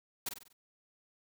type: noise with echo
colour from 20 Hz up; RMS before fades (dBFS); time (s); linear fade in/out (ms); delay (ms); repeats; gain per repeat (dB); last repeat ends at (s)
white; -36; 0.26-0.29; 5; 48; 5; -6; 0.53
effects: none